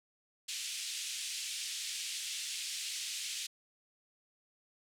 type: band-pass noise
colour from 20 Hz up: pink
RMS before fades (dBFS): -40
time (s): 0.48-3.47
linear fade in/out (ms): 10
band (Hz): 2700 to 9400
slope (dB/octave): 24
effects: none